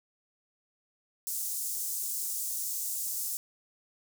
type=high-pass noise; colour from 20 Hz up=pink; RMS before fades=-34 dBFS; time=1.27-3.37 s; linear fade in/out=0 ms; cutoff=6900 Hz; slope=24 dB/octave; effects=none